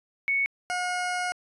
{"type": "tone pair in turn", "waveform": ["sine", "20% pulse"], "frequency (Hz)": [2217, 721.3], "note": ["C#7", "F#5"], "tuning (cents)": [0, -44], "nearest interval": "octave + perfect fifth", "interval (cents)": 1944, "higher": "first", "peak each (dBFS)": -22, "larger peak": "neither", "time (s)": [[0.28, 0.46], [0.7, 1.32]], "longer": "second", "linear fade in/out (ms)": 0, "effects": ["resampled to 24000 Hz"]}